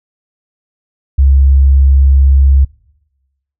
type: tone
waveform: sine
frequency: 68.1 Hz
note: C#2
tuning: 30 cents flat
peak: -4 dBFS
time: 1.18-2.65 s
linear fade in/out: 10 ms
effects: noise-tail reverb RT60 1.0 s tail -23 dB re dry